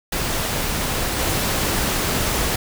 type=noise with level steps; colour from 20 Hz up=pink; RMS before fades=-23 / -21 dBFS; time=0.12-2.56 s; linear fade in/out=5 ms; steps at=1.19 s; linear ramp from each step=5 ms; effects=none